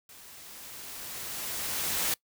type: noise with level ramp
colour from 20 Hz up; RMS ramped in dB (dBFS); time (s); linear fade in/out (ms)
white; -51 to -28; 0.09-2.14; 2
effects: noise-tail reverb RT60 0.1 s tail -23 dB re dry